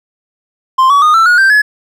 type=tone with pitch steps; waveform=triangle; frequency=1046.5 / 1134.6 / 1230.2 / 1333.8 / 1446.2 / 1568 / 1700 Hz; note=C6 / C#6 / D#6 / E6 / F#6 / G6 / G#6; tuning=0 / +40 / -20 / +20 / -40 / 0 / +40 cents; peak=-3 dBFS; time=0.78-1.62 s; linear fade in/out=10 ms; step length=120 ms; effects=none